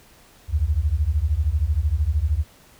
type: beating tone pair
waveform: sine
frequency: 69 / 82 Hz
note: C#2 / E2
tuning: -7 / -9 cents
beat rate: 13 Hz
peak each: -21 / -21 dBFS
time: 0.48-2.45 s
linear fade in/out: 50 ms
effects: pink hiss -52 dBFS RMS until 2.79 s